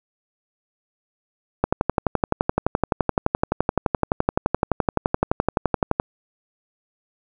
click train, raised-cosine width 1 ms, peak -3 dBFS, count 52, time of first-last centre 1.64-5.999 s, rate 11.7 Hz, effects none

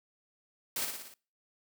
white noise with echo, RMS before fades -34 dBFS, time 0.76-0.85 s, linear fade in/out 2 ms, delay 58 ms, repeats 5, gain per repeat -4 dB, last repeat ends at 1.14 s, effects noise-tail reverb RT60 0.4 s tail -25 dB re dry + high-pass 150 Hz 12 dB/octave

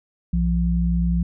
sine tone pair together, 61 / 172.53 Hz, B1 / F3, -21 / -21 cents, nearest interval octave + tritone, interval 1800 cents, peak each -20 dBFS, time 0.33-1.23 s, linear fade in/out 5 ms, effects none

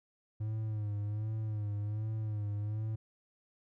triangle tone with vibrato, 106.3 Hz, G#2, 41 cents sharp, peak -31 dBFS, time 0.4-2.96 s, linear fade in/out 10 ms, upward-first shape sine, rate 1.3 Hz, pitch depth 58 cents each way, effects none

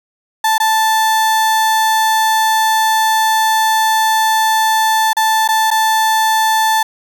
35% pulse tone with dropouts, 880 Hz, A5, in tune, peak -9 dBFS, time 0.44-6.83 s, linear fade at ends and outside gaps 5 ms, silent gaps 0.581-0.6 / 5.132-5.167 / 5.478-5.487 / 5.705-5.712 s, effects none

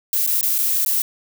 violet noise with dropouts, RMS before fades -19 dBFS, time 0.13-1.02 s, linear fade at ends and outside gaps 1 ms, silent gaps 0.265-0.274 / 0.411-0.429 / 0.582-0.587 / 0.849-0.861 s, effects none

